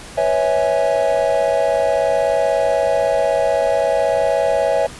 triangle chord, C# minor seventh, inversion third, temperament equal with one note detuned, 493.9 / 554.4 / 650.6 / 830.6 Hz, B4 / C#5 / E5 / G#5, 0 / 0 / -23 / 0 cents, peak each -21 / -16 / -16 / -21 dBFS, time 0.17-4.87 s, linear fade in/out 10 ms, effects pink hiss -36 dBFS RMS until 4.99 s + resampled to 24000 Hz

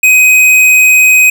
sine tone with tanh clipping, 2514 Hz, D#7, 17 cents sharp, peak -4 dBFS, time 0.03-1.3 s, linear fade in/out 5 ms, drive 18 dB, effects none

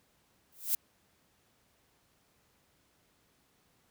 violet noise with exponential growth, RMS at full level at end -25 dBFS, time 0.52-0.75 s, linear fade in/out 5 ms, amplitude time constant 48 ms, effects pink hiss -70 dBFS RMS until 3.9 s + high-pass 60 Hz 12 dB/octave

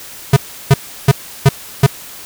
square tone bursts, 137.2 Hz, C#3, 17 cents flat, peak -4 dBFS, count 5, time 0.33-1.865 s, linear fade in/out 5 ms, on 35 ms, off 340 ms, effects white hiss -33 dBFS RMS until 2.25 s

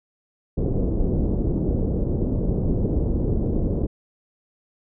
pink low-pass noise, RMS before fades -22 dBFS, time 0.57-3.87 s, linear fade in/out 10 ms, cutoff 460 Hz, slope 24 dB/octave, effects none

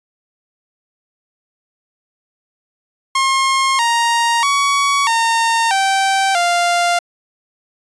sawtooth tone with pitch steps, 1072 / 934 / 1125 / 916 / 777 / 697 Hz, C6 / A#5 / C#6 / A#5 / G5 / F5, +42 / +3 / +25 / -31 / -16 / -4 cents, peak -9 dBFS, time 3.15-6.99 s, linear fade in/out 5 ms, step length 640 ms, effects resampled to 22050 Hz

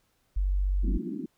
sine tone, 47.67 Hz, G1, 48 cents flat, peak -23 dBFS, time 0.36-0.98 s, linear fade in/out 10 ms
pink band-pass noise, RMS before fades -34 dBFS, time 0.83-1.26 s, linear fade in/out 10 ms, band 170 to 360 Hz, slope 96 dB/octave
effects pink hiss -71 dBFS RMS until 1.37 s

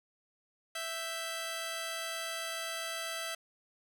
10% pulse tone pair together, 659.3 / 1560.9 Hz, E5 / G6, 0 / -8 cents, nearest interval octave + minor third, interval 1492 cents, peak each -29 / -33 dBFS, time 0.75-3.35 s, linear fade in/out 5 ms, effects none

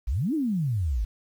sine exponential two-way sweep, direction up then down, 48.68 to 332.4 to 48.68 Hz, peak -23 dBFS, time 0.07-1.05 s, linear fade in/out 10 ms, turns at 0.34 s, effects 9-bit

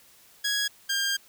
15% pulse tone pair in turn, 1661.2 / 1603 Hz, G#6 / G6, 0 / +38 cents, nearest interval minor second, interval 62 cents, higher first, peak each -18 dBFS, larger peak neither, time 0.44-0.68 / 0.89-1.17 s, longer second, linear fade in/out 10 ms, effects white hiss -56 dBFS RMS until 1.28 s

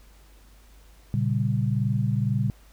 sine chord, G diminished, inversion first, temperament equal, 116.54 / 138.59 / 196 Hz, Bb2 / Db3 / G3, 0 / 0 / 0 cents, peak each -24 / -26 / -28 dBFS, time 1.14-2.5 s, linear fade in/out 0 ms, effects added 50 Hz sine -50 dBFS peak until 2.72 s + pink hiss -58 dBFS RMS until 2.72 s

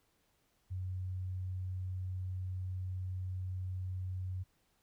sine tone, 92.5 Hz, F#2, in tune, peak -36 dBFS, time 0.7-4.44 s, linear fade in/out 20 ms, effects pink hiss -75 dBFS RMS until 4.82 s

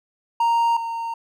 triangle tone pair in turn, 930 / 920.9 Hz, A#5 / A#5, -4 / -21 cents, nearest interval unison, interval 17 cents, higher first, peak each -14 / -23 dBFS, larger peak first, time 0.4-0.77 / 0.77-1.14 s, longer neither, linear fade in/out 5 ms, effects none

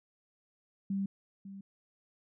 sine tone with echo, 196 Hz, G3, in tune, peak -30 dBFS, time 0.9-1.06 s, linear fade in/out 5 ms, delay 550 ms, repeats 1, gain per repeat -13 dB, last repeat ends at 1.61 s, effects none

